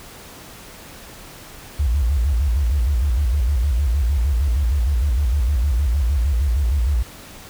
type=tone with vibrato; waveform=sine; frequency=64.7 Hz; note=C2; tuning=19 cents flat; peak=-15 dBFS; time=1.79-7.03 s; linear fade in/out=10 ms; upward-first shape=square; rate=6.5 Hz; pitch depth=200 cents each way; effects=pink hiss -40 dBFS RMS until 7.49 s